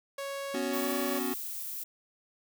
sawtooth tone with pitch glide, 554.4 to 567 Hz, C#5 to C#5, 0 to +39 cents, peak -31 dBFS, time 0.18-1.19 s, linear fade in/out 5 ms, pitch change +39 cents, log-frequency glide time 0.63-0.92 s
square chord, B suspended second, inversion none, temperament just, 246.9 / 277.8 / 370.4 Hz, B3 / C#4 / F#4, 0 / +4 / +2 cents, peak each -36 dBFS, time 0.54-1.34 s, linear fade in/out 5 ms
violet noise, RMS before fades -38 dBFS, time 0.73-1.84 s, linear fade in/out 10 ms
effects none

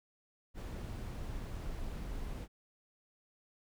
brown noise, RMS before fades -41 dBFS, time 0.54-2.48 s, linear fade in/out 50 ms, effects none

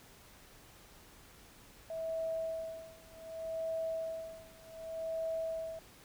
sine tone with tremolo, 650 Hz, E5, 24 cents flat, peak -33 dBFS, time 1.9-5.79 s, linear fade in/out 2 ms, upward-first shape sine, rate 0.66 Hz, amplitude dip 95%, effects pink hiss -58 dBFS RMS until 6.04 s

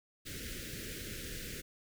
pink band-stop noise, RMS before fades -43 dBFS, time 0.25-1.62 s, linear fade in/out 20 ms, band 520 to 1500 Hz, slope 48 dB/octave, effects none

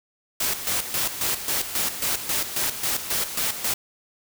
white noise with tremolo, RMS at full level -24 dBFS, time 0.4-3.74 s, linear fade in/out 5 ms, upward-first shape square, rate 3.7 Hz, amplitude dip 65%, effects none

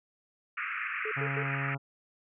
pink band-pass noise, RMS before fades -35 dBFS, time 0.57-1.75 s, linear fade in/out 5 ms, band 1200 to 2600 Hz, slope 96 dB/octave
sine tone bursts, 430.9 Hz, A4, 36 cents flat, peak -34 dBFS, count 3, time 1.05-1.429 s, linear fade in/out 5 ms, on 65 ms, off 92 ms
harmonic tone, 137.8 Hz, C#3, 10 cents flat, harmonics 1 / 2 / 3 / 4 / 5 / 6 / 7 / 8 / 9 / 10, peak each -33 / -43 / -47 / -49 / -46 / -48 / -50 / -56 / -56 / -52 dBFS, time 1.16-1.78 s, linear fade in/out 20 ms
effects none

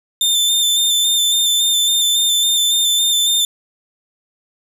sawtooth tone with vibrato, 3575 Hz, A7, 27 cents sharp, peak -10 dBFS, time 0.21-3.45 s, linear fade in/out 2 ms, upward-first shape square, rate 3.6 Hz, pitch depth 19 cents each way, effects none

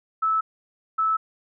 sine tone pair in turn, 1307 / 1307 Hz, E6 / E6, -15 / -15 cents, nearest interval unison, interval 0 cents, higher neither, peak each -19 / -19 dBFS, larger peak neither, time 0.22-0.41 / 0.98-1.17 s, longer neither, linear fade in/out 10 ms, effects none

